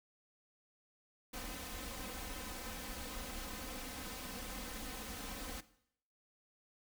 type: noise with comb filter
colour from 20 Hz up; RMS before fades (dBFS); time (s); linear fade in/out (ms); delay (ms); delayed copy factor
pink; -45; 1.33-5.61; 10; 3.9; +0.85
effects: noise-tail reverb RT60 0.7 s tail -17 dB re dry